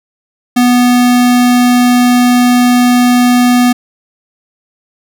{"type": "tone", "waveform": "square", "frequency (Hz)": 245.9, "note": "B3", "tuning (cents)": -7, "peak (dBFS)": -6, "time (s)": [0.56, 3.73], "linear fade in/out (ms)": 10, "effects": []}